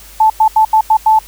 sine tone bursts at uneven times, 874 Hz, A5, 12 cents flat, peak -5 dBFS, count 6, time 0.2-0.3 / 0.4-0.48 / 0.56-0.65 / 0.73-0.81 / 0.9-0.97 / 1.06-1.19 s, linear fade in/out 5 ms, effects added 50 Hz sine -39 dBFS peak until 1.27 s + white hiss -38 dBFS RMS until 1.27 s

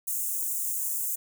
white high-pass noise, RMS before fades -30 dBFS, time 0.07-1.16 s, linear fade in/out 10 ms, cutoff 6800 Hz, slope 48 dB/octave, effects none

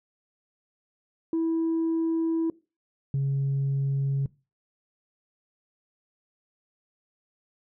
sine tone pair in turn, 327.4 / 137.65 Hz, E4 / C#3, -12 / -12 cents, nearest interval octave + minor third, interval 1500 cents, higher first, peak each -21 dBFS, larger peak neither, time 1.33-2.5 / 3.14-4.26 s, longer first, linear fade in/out 2 ms, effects noise-tail reverb RT60 0.3 s tail -22 dB re dry + tanh soft clip ceiling -21 dBFS

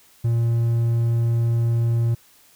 triangle tone, 116.54 Hz, A#2, in tune, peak -15 dBFS, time 0.24-2.15 s, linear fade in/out 10 ms, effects white hiss -54 dBFS RMS until 2.55 s

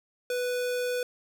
square tone, 494.4 Hz, B4, 2 cents sharp, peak -28 dBFS, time 0.3-1.03 s, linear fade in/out 2 ms, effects none

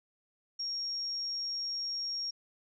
sine tone, 5570 Hz, F8, 5 cents flat, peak -33 dBFS, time 0.59-2.31 s, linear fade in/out 10 ms, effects none

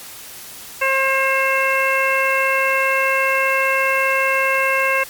harmonic tone, 535 Hz, C5, 38 cents sharp, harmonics 1 / 2 / 3 / 4 / 5, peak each -21 / -21 / -21 / -21 / -21 dBFS, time 0.81-5.04 s, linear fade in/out 10 ms, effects white hiss -36 dBFS RMS until 5.09 s + MP3 96 kbps

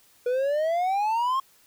triangle exponential sweep, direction up, 482.2 to 1086 Hz, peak -20 dBFS, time 0.26-1.4 s, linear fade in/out 5 ms, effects white hiss -59 dBFS RMS until 1.66 s

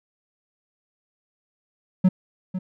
triangle tone with echo, 185 Hz, F#3, in tune, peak -10 dBFS, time 2.04-2.09 s, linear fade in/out 10 ms, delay 500 ms, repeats 1, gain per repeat -12 dB, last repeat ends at 2.59 s, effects none

